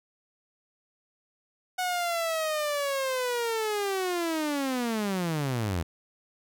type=linear sweep; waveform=sawtooth; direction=down; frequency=738 to 77.78 Hz; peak=-23 dBFS; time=1.78-5.83 s; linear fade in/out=10 ms; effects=none